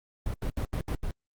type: noise bursts at uneven times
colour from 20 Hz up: brown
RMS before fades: -30 dBFS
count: 6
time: 0.26-0.34 / 0.42-0.5 / 0.57-0.65 / 0.73-0.81 / 0.88-0.95 / 1.03-1.11 s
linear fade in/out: 2 ms
effects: Opus 32 kbps